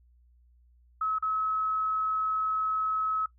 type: tone with dropouts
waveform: sine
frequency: 1287 Hz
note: E6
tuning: 42 cents flat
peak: -26 dBFS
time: 1.01-3.26 s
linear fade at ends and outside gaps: 5 ms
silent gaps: 1.186-1.224 s
effects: noise-tail reverb RT60 0.1 s tail -17 dB re dry + added 60 Hz sine -58 dBFS peak until 3.38 s